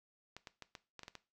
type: clicks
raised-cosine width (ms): 0.2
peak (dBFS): -30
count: 8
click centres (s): 0.366 / 0.472 / 0.623 / 0.752 / 0.993 / 1.033 / 1.081 / 1.153
effects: noise-tail reverb RT60 0.3 s tail -17 dB re dry

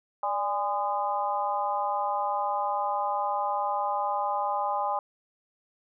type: harmonic tone with a mistuned harmonic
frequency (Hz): 204.7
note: G#3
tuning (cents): -25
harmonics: 3 / 4 / 5 / 6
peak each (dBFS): -34 / -28 / -31 / -35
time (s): 0.23-4.99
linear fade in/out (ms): 2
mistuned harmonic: 3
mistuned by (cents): -75
effects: none

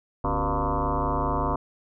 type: tone with frequency modulation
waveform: sine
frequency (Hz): 487.2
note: B4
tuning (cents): -24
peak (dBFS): -22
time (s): 0.24-1.56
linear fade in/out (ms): 5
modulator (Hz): 105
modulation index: 6.3
effects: none

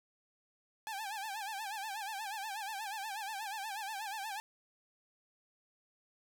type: tone with vibrato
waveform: sawtooth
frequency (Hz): 830.6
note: G#5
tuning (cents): 0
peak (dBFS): -35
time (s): 0.87-4.4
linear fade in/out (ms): 0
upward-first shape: sine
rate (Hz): 8.3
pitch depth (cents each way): 130
effects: none

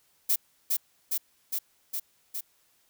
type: noise with echo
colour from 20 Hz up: violet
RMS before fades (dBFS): -24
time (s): 0.29-0.36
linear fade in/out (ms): 10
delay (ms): 410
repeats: 5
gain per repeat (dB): -2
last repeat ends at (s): 2.41
effects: white hiss -67 dBFS RMS until 2.89 s

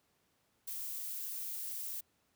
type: noise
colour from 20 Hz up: violet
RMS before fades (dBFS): -41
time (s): 0.67-2.01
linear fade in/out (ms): 10
effects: pink hiss -75 dBFS RMS until 2.35 s + high-pass 80 Hz 12 dB/octave

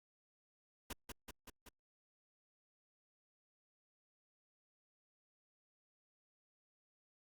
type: noise with echo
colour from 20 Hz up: pink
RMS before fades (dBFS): -44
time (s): 0.9-0.93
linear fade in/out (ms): 5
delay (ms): 190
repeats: 4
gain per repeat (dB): -3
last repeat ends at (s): 1.69
effects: Opus 48 kbps

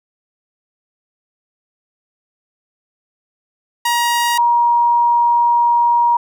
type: tone pair in turn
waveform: sawtooth / sine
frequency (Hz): 949 / 949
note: A#5 / A#5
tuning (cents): +31 / +31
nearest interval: unison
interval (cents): 0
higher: neither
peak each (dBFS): -10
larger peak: neither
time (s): 3.85-4.38 / 4.38-6.17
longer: second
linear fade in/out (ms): 5
effects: none

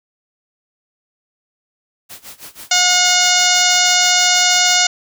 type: noise with tremolo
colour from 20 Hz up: white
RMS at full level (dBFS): -33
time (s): 2.09-4.83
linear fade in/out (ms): 20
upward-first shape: sine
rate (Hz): 6.2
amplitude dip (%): 90
type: harmonic tone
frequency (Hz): 721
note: F#5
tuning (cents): -45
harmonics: 1 / 2 / 3 / 4 / 5 / 6 / 7 / 8 / 9 / 10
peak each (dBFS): -20 / -20 / -20 / -20 / -20 / -20 / -20 / -20 / -20 / -20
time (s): 2.71-4.87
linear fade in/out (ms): 5
effects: none

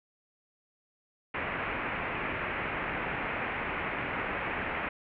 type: low-pass noise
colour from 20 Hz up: white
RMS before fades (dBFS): -34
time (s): 1.34-4.89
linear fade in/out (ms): 5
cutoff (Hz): 2500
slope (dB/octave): 48
effects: none

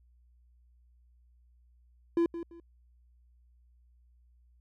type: tone with echo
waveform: triangle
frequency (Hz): 338.2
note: E4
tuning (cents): +44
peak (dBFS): -21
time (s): 2.17-2.26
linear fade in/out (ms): 2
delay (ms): 170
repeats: 2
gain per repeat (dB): -12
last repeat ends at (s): 2.6
effects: added 60 Hz sine -60 dBFS peak until 4.6 s

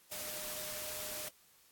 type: tone in noise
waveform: sine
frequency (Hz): 608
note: D#5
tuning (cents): -40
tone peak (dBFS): -50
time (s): 0.11-1.29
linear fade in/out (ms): 10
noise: white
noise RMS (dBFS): -42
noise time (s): 0.11-1.29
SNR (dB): -11
effects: white hiss -65 dBFS RMS until 1.71 s + AAC 64 kbps

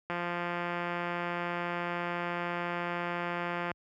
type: click train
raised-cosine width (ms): 0.5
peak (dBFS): -19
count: 630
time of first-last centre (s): 0.1-3.715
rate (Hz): 174
effects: high-pass 60 Hz 12 dB/octave

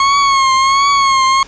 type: tone with vibrato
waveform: 40% pulse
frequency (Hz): 1091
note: C#6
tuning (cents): -28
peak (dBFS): -8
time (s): 0-1.43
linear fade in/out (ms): 2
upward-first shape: triangle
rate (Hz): 1.4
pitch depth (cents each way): 62
effects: pink hiss -37 dBFS RMS until 1.47 s + resampled to 16000 Hz

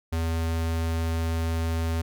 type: tone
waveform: square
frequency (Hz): 82.1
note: E2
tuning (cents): -6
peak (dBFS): -25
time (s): 0.12-2.02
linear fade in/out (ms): 10
effects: none

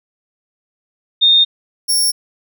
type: tone pair in turn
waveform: sine / 20% pulse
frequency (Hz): 3663 / 5489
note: A#7 / F8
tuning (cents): -31 / -31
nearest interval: perfect fifth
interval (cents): 700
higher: second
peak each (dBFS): -7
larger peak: neither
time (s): 1.21-1.45 / 1.88-2.12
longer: neither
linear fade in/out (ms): 20
effects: none

